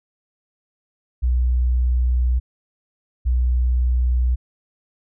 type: tone pair in turn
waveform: sine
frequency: 61.74 / 61.74 Hz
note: B1 / B1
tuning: 0 / 0 cents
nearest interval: unison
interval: 0 cents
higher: neither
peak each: -15 dBFS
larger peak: neither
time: 1.22-2.4 / 3.25-4.36 s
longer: first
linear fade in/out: 20 ms
effects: none